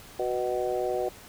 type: harmonic tone with a mistuned harmonic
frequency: 123.47 Hz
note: B2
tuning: in tune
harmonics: 3 / 4 / 5 / 6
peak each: -30 / -31 / -32 / -33 dBFS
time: 0.19-1.09 s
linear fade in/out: 5 ms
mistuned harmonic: 6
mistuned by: +23 cents
effects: pink hiss -48 dBFS RMS until 1.28 s